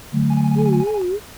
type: chord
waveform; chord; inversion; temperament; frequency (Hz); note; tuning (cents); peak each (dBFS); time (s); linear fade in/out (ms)
sine; D major; none; equal; 146.83 / 185 / 220; D3 / F#3 / A3; 0 / 0 / 0; -17 / -22 / -18; 0.12-0.85; 50
type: tone with tremolo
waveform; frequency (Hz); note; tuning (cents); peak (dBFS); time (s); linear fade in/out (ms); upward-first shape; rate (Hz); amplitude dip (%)
triangle; 830.6; G#5; 0; -25; 0.3-1.02; 5; square; 14; 70
type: tone with vibrato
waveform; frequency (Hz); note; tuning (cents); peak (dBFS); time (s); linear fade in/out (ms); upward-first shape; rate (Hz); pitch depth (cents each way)
sine; 392.3; G4; +1; -18; 0.55-1.2; 50; sine; 3.4; 170
effects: pink hiss -40 dBFS RMS until 1.37 s